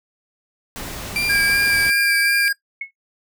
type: noise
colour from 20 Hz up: pink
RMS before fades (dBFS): -31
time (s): 0.76-1.9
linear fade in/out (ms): 0
type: tone with vibrato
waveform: 35% pulse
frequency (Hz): 2349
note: D7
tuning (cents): 0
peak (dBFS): -17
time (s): 1.16-2.48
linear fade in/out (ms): 0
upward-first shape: sine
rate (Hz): 2.7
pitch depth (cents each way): 26
type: tone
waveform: square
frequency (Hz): 1624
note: G#6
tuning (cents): -39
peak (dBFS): -18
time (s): 1.29-2.53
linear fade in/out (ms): 10
type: tone with exponential decay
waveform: sine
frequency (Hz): 2187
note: C#7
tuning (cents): -24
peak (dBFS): -21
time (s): 2.81-2.91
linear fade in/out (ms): 5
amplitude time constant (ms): 21
effects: noise-tail reverb RT60 0.1 s tail -17 dB re dry